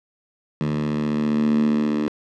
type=tone with high-pass filter sweep; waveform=10% pulse; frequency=75 Hz; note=D2; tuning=37 cents sharp; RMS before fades=-21 dBFS; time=0.61-2.08 s; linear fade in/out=0 ms; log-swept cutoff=170 to 260 Hz; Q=7.1; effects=low-pass 4000 Hz 12 dB/octave